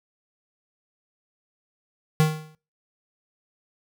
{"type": "tone with exponential decay", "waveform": "square", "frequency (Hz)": 155.56, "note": "D#3", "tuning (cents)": 0, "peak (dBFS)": -14, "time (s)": [2.2, 2.55], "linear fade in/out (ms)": 0, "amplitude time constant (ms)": 76, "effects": ["noise-tail reverb RT60 0.3 s tail -20 dB re dry"]}